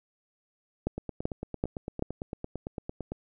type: two click trains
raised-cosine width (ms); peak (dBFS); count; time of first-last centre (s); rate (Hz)
2; -21 / -14; 20 / 4; 0.98-3.12 / 0.87-2.024; 8.88 / 2.6
effects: none